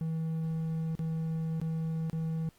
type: tone with dropouts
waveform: triangle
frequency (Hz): 161.3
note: E3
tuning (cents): -37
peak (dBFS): -28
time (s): 0.01-2.49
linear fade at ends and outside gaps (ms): 0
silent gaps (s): 0.952-0.992 / 1.6-1.615 / 2.098-2.13
effects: pink hiss -65 dBFS RMS until 2.58 s + Opus 32 kbps